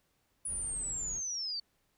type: linear sweep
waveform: sine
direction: down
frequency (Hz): 9870 to 4500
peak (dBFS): -34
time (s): 0.45-1.6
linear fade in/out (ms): 5
type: noise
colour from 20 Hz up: brown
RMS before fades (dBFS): -47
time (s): 0.46-1.22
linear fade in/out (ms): 50
effects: pink hiss -75 dBFS RMS until 1.97 s